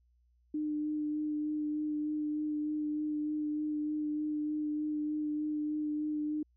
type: tone with vibrato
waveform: sine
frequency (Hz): 301.8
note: D4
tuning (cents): +47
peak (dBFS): -31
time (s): 0.54-6.43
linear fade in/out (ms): 5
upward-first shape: sine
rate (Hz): 3.3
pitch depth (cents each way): 13
effects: added 60 Hz sine -66 dBFS peak until 6.56 s